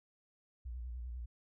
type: tone with vibrato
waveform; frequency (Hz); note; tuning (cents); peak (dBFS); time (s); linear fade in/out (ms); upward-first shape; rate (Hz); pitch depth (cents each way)
sine; 60.6; B1; -32; -40; 0.65-1.26; 10; square; 10; 75
effects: none